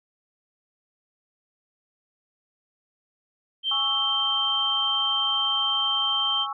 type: tone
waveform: sine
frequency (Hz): 3136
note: G7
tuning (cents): 0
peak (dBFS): -22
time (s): 3.63-6.47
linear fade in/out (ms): 50
type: chord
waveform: sine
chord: C# minor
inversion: second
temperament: equal with one note detuned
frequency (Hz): 826.8 / 1108.7 / 1318.5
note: G#5 / C#6 / E6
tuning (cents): -8 / 0 / 0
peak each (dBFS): -34 / -31 / -33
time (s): 3.71-6.53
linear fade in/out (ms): 5
effects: none